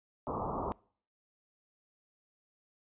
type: low-pass noise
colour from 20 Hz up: white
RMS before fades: -36 dBFS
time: 0.27-0.72 s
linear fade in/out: 0 ms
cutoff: 1200 Hz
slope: 96 dB/octave
effects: noise-tail reverb RT60 0.5 s tail -24 dB re dry + resampled to 8000 Hz